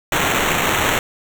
violet noise with sample-and-hold, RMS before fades -18 dBFS, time 0.12-0.99 s, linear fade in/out 2 ms, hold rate 4900 Hz, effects none

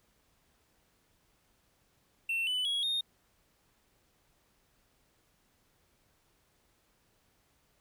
triangle tone with pitch steps, 2700 / 2996 / 3324 / 3688 Hz, E7 / F#7 / G#7 / A#7, +41 / +21 / +1 / -19 cents, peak -28 dBFS, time 2.29-3.01 s, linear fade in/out 5 ms, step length 180 ms, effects pink hiss -71 dBFS RMS until 7.8 s

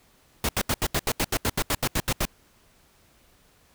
pink noise bursts, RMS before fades -24 dBFS, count 15, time 0.44-2.253 s, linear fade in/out 2 ms, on 49 ms, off 77 ms, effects pink hiss -60 dBFS RMS until 3.74 s

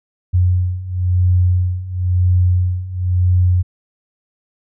sine beating tone pair, 89.7 / 90.68 Hz, F2 / F#2, +47 / -34 cents, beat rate 0.98 Hz, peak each -17 / -14 dBFS, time 0.33-3.63 s, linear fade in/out 20 ms, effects none

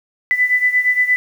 sine beating tone pair, 1992 / 2000.6 Hz, B6 / B6, +14 / +22 cents, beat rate 8.6 Hz, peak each -14 / -18 dBFS, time 0.31-1.16 s, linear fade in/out 0 ms, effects 7-bit

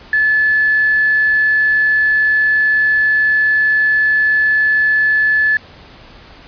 sine tone with quantisation, 1729 Hz, A6, 31 cents flat, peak -10 dBFS, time 0.13-5.57 s, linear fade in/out 2 ms, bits 5, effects pink hiss -40 dBFS RMS until 6.47 s + resampled to 11025 Hz

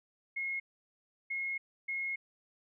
sine tone bursts at uneven times, 2160 Hz, C#7, 45 cents flat, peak -33 dBFS, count 3, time 0.36-0.6 / 1.3-1.58 / 1.88-2.16 s, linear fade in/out 10 ms, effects none

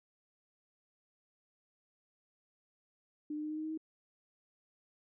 sine tone with pitch steps, 299.8 / 302.6 / 305.4 / 308.2 / 311.1 / 314 / 316.9 Hz, D4 / D#4 / D#4 / D#4 / D#4 / D#4 / D#4, +36 / -48 / -32 / -16 / 0 / +16 / +32 cents, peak -36 dBFS, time 3.3-3.776 s, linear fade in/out 5 ms, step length 68 ms, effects none

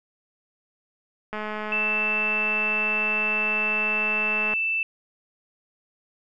click train, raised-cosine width 0.5 ms, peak -17 dBFS, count 684, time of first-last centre 1.33-4.537 s, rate 213 Hz
sine tone, 2650 Hz, E7, 9 cents sharp, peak -22 dBFS, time 1.72-4.83 s, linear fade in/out 2 ms
effects none

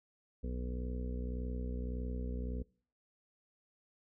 harmonic tone, 61.74 Hz, B1, in tune, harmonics 1 / 2 / 3 / 4 / 5 / 6 / 7 / 8 / 9, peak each -37 / -49 / -46 / -45 / -58 / -60 / -50 / -51 / -64 dBFS, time 0.43-2.63 s, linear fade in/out 10 ms, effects noise-tail reverb RT60 0.5 s tail -25 dB re dry

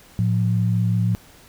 sine tone pair together, 111.6 / 177.15 Hz, A2 / F3, +25 / +25 cents, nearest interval minor sixth, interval 800 cents, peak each -18 / -22 dBFS, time 0.19-1.15 s, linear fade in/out 0 ms, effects pink hiss -49 dBFS RMS until 1.48 s

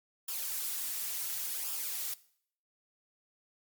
blue noise with flanger, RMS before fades -36 dBFS, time 0.28-2.14 s, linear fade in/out 5 ms, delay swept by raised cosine 0.48 to 5.78 ms, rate 0.7 Hz, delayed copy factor -0.55, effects noise-tail reverb RT60 0.6 s tail -19 dB re dry + MP3 96 kbps

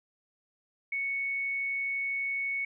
sine tone, 2217 Hz, C#7, in tune, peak -29 dBFS, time 0.92-2.65 s, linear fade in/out 5 ms, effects none

